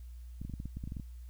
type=clicks; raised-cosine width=5 ms; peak=-28 dBFS; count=12; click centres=0.416 / 0.45 / 0.497 / 0.538 / 0.601 / 0.656 / 0.77 / 0.839 / 0.875 / 0.921 / 0.968 / 0.998 s; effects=added 60 Hz sine -44 dBFS peak until 1.29 s + white hiss -69 dBFS RMS until 1.29 s